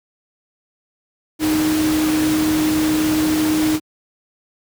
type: tone in noise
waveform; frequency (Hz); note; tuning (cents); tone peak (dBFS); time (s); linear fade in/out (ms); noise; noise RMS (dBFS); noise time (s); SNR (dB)
sine; 310.1; D#4; -6; -15; 1.39-3.8; 50; pink; -24; 1.39-3.8; +6
effects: high-pass 80 Hz 12 dB/octave